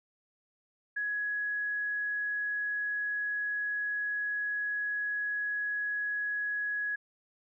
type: tone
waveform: sine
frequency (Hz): 1675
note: G#6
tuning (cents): +14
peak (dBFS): -30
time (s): 0.96-6.96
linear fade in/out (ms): 10
effects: none